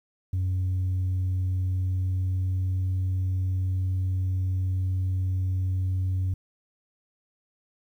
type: tone with pitch glide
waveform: sine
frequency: 92.5 to 93.04 Hz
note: F#2 to F#2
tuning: 0 to +10 cents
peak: -21 dBFS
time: 0.33-6.34 s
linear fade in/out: 5 ms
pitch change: +10 cents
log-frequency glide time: 1.56-2.88 s
effects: tanh soft clip ceiling -22 dBFS + 10-bit